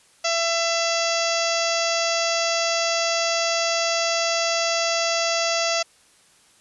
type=harmonic tone; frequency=670 Hz; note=E5; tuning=28 cents sharp; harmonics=1 / 2 / 3 / 4 / 5 / 6 / 7 / 8 / 9 / 10; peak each=-24 / -29 / -31 / -29 / -32 / -35 / -29 / -31 / -31 / -33 dBFS; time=0.24-5.83 s; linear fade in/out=10 ms; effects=white hiss -56 dBFS RMS until 6.6 s + resampled to 24000 Hz